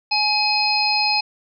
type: harmonic tone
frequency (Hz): 842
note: G#5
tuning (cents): +24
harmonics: 1 / 3 / 5 / 6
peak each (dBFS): -22 / -22 / -22 / -22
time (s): 0.11-1.21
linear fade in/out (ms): 10
effects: none